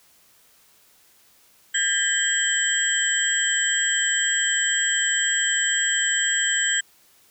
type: tone cluster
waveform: sine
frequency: 1618 / 1771 / 1964 / 3149 / 7720 Hz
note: G#6 / A6 / B6 / G7 / B8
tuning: -46 / +11 / -10 / +7 / -40 cents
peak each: -25 / -28 / -30 / -25 / -24 dBFS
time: 1.74-6.81 s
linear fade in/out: 10 ms
effects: white hiss -57 dBFS RMS until 7.3 s